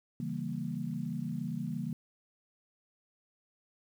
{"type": "chord", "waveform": "sine", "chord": "C# diminished seventh", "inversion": "none", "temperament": "equal", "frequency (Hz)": [138.59, 164.81, 196, 233.1], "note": ["C#3", "E3", "G3", "Bb3"], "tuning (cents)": [0, 0, 0, 0], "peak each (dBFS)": [-40, -38, -40, -38], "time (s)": [0.2, 1.93], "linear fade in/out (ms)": 2, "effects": ["10-bit"]}